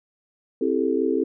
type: chord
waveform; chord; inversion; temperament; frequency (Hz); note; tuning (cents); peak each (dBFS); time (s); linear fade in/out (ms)
sine; A minor seventh; first; just; 264 / 330 / 396 / 440; C4 / E4 / G4 / A4; +16 / +2 / +18 / 0; -25; 0.61-1.24; 5
effects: none